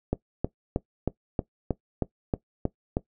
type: click train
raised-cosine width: 2 ms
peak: -11 dBFS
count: 10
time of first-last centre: 0.13-2.969 s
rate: 3.17 Hz
effects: noise-tail reverb RT60 0.1 s tail -18 dB re dry